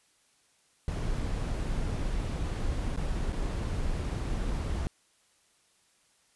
brown noise with dropouts, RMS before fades -31 dBFS, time 0.88-4.87 s, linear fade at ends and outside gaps 1 ms, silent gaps 2.962-2.974 / 3.324-3.328 s, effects white hiss -67 dBFS RMS until 6.35 s + resampled to 24000 Hz

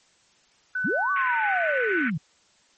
sine tone, 1500 Hz, F#6, 23 cents sharp, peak -24 dBFS, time 0.75-2.08 s, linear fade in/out 5 ms
sine linear two-way sweep, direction up then down, 136.9 to 1168 to 136.9 Hz, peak -24 dBFS, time 0.84-2.18 s, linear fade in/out 10 ms, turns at 1.11 s
pink band-pass noise, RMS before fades -32 dBFS, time 1.16-2.1 s, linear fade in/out 2 ms, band 1400 to 2400 Hz, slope 48 dB/octave
effects white hiss -61 dBFS RMS until 2.77 s + MP3 32 kbps

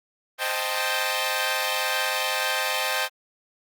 10% pulse chord, A half-diminished seventh, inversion first, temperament equal, 523.3 / 622.3 / 784 / 880 Hz, C5 / Eb5 / G5 / A5, 0 / 0 / 0 / 0 cents, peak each -21 dBFS, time 0.38-3.09 s, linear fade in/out 50 ms, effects Opus 24 kbps

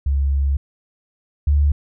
sine tone pair in turn, 69.3 / 72.52 Hz, C#2 / D2, 0 / -21 cents, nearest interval minor second, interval 79 cents, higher second, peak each -15 / -12 dBFS, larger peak second, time 0.06-0.57 / 1.47-1.72 s, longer first, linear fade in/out 5 ms, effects none

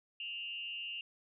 sine tone with frequency modulation, 2794 Hz, F7, in tune, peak -39 dBFS, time 0.2-1.01 s, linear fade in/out 2 ms, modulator 195 Hz, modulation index 0.64, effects none

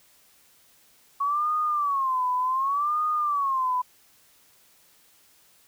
sine tone with vibrato, 1108.7 Hz, C#6, in tune, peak -22 dBFS, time 1.2-3.82 s, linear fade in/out 10 ms, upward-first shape sine, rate 0.67 Hz, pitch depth 180 cents each way, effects white hiss -59 dBFS RMS until 5.67 s

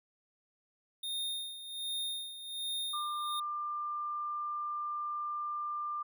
square tone with tremolo, 3670 Hz, A#7, 28 cents flat, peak -34 dBFS, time 1.03-3.4 s, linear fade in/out 5 ms, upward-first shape sine, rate 1.3 Hz, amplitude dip 70%
sine tone, 1193 Hz, D6, 27 cents sharp, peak -34 dBFS, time 2.93-6.03 s, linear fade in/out 10 ms
effects none

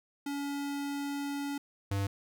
square tone pair in turn, 283.3 / 98.98 Hz, C#4 / G2, +38 / +17 cents, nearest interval octave + tritone, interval 1821 cents, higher first, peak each -34 / -30 dBFS, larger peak second, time 0.26-1.58 / 1.91-2.07 s, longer first, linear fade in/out 5 ms, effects none

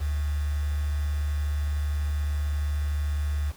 sine tone with quantisation, 73.42 Hz, D2, in tune, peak -24 dBFS, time 0-3.52 s, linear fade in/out 20 ms, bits 7, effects pink hiss -51 dBFS RMS until 3.56 s

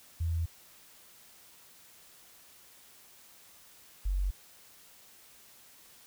sine tone pair in turn, 83 / 46.88 Hz, E2 / F#1, +12 / +23 cents, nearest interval minor seventh, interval 989 cents, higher first, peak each -28 / -27 dBFS, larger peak second, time 0.2-0.46 / 4.05-4.31 s, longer neither, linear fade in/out 10 ms, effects white hiss -57 dBFS RMS until 6.06 s

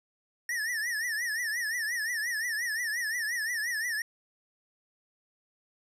square tone with vibrato, 1831 Hz, A#6, 32 cents flat, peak -30 dBFS, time 0.49-4.02 s, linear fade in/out 2 ms, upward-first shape triangle, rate 5.7 Hz, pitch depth 160 cents each way, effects resampled to 32000 Hz

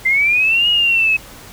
sine linear two-way sweep, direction up then down, 2060 to 2897 to 2557 Hz, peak -11 dBFS, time 0.05-1.17 s, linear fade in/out 10 ms, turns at 0.69 s, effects pink hiss -38 dBFS RMS until 1.52 s

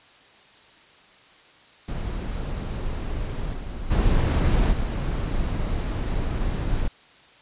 brown noise with level steps, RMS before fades -28 / -32 / -19 / -25 dBFS, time 1.88-6.88 s, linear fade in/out 5 ms, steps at 3.52 / 3.9 / 4.71 s, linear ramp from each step 20 ms, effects white hiss -52 dBFS RMS until 7.41 s + resampled to 8000 Hz

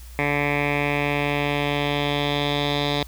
10% pulse tone with low-pass filter sweep, 144.6 Hz, D3, 27 cents flat, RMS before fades -23 dBFS, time 0.19-3.03 s, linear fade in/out 0 ms, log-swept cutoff 2200 to 3900 Hz, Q 4.1, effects added 60 Hz sine -38 dBFS peak until 3.07 s + white hiss -49 dBFS RMS until 3.07 s

